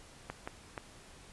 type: clicks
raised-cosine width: 0.5 ms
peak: -23 dBFS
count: 3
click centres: 0.3 / 0.475 / 0.778 s
effects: pink hiss -55 dBFS RMS until 1.32 s + resampled to 24000 Hz